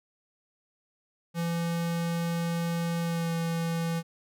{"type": "tone with pitch glide", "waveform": "square", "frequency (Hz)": [168.9, 166.57], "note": ["E3", "E3"], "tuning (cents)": [42, 18], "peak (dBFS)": -28, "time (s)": [1.34, 4.03], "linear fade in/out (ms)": 50, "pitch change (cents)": -24, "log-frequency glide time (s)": [3.01, 3.33], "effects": []}